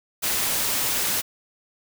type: noise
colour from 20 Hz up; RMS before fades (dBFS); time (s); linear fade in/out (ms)
white; -24; 0.22-1.22; 20
effects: none